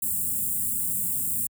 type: band-stop noise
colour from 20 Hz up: white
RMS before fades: -27 dBFS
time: 0.02-1.47 s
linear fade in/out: 5 ms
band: 270 to 7500 Hz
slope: 96 dB/octave
effects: high-pass 60 Hz 12 dB/octave